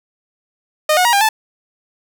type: tone with pitch steps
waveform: sawtooth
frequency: 614 / 728 / 951 / 802 / 874 Hz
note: D#5 / F#5 / A#5 / G5 / A5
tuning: -23 / -28 / +34 / +39 / -12 cents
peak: -7 dBFS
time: 0.89-1.29 s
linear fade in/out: 5 ms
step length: 80 ms
effects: none